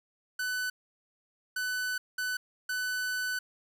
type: tone bursts at uneven times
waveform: 45% pulse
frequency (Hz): 1500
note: F#6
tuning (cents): +23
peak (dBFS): -30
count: 4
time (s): 0.39-0.7 / 1.56-1.98 / 2.18-2.37 / 2.69-3.39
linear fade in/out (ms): 5
effects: none